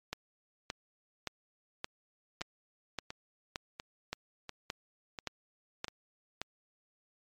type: two click trains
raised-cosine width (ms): 0.2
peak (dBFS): -18 / -23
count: 12 / 6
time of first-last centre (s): 0.13-6.416 / 2.41-5.882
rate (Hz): 1.75 / 1.44
effects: MP3 96 kbps